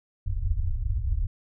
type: low-pass noise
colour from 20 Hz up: pink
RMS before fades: -26 dBFS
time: 0.26-1.27 s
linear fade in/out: 10 ms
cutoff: 110 Hz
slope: 96 dB/octave
effects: none